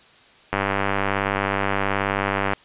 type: click train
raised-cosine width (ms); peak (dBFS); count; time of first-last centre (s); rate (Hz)
0.5; -6; 199; 0.53-2.534; 98.8
effects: white hiss -51 dBFS RMS until 2.64 s + resampled to 8000 Hz